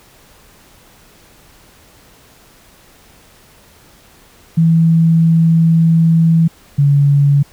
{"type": "tone pair in turn", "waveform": "sine", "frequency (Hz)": [164.2, 142.2], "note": ["E3", "C#3"], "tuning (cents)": [-6, 45], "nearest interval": "major second", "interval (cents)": 249, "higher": "first", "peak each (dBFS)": -7, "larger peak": "neither", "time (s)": [[4.57, 6.48], [6.78, 7.43]], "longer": "first", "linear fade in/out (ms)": 10, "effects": ["pink hiss -46 dBFS RMS until 7.52 s"]}